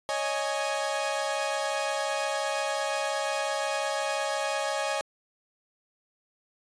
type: chord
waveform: sawtooth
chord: C# suspended second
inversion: none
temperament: equal with one note detuned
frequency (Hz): 556.6 / 622.3 / 830.6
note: C#5 / D#5 / G#5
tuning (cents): +7 / 0 / 0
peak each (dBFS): -28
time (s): 0.09-5.01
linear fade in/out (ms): 0
effects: resampled to 22050 Hz